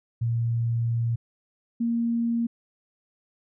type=tone pair in turn; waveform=sine; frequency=116.54 / 233.1 Hz; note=A#2 / A#3; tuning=0 / 0 cents; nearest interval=octave; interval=1200 cents; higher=second; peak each=-22 dBFS; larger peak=neither; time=0.21-1.16 / 1.8-2.47 s; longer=first; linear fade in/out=10 ms; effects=none